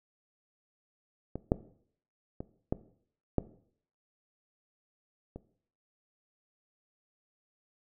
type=clicks; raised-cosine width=2 ms; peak=-22 / -10 / -24 / -15 / -12 / -28 dBFS; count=6; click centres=1.356 / 1.519 / 2.405 / 2.725 / 3.383 / 5.36 s; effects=noise-tail reverb RT60 0.6 s tail -17 dB re dry